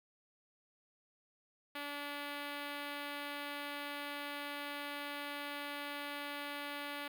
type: tone with notch filter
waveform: 5% pulse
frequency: 288.3 Hz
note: D4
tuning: 32 cents flat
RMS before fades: -43 dBFS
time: 1.75-7.08 s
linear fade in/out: 5 ms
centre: 7600 Hz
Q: 1
effects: none